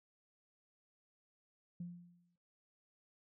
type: tone with exponential decay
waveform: sine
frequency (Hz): 174.61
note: F3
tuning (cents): 0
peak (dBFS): -39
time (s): 1.8-2.36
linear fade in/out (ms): 5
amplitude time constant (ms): 120
effects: noise-tail reverb RT60 0.3 s tail -21 dB re dry + tanh soft clip ceiling -35 dBFS